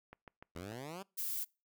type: click train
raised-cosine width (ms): 0.5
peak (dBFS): -35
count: 5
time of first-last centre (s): 0.13-0.721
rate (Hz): 6.77
type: exponential sweep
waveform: 10% pulse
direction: up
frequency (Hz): 80.1 to 202.4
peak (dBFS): -35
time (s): 0.55-1.03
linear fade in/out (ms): 10
type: noise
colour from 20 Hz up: violet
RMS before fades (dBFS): -38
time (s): 1.17-1.45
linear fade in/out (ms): 20
effects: noise-tail reverb RT60 0.3 s tail -26 dB re dry